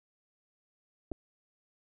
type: clicks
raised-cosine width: 2 ms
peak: -25 dBFS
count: 2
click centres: 1.116 / 1.119 s
effects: none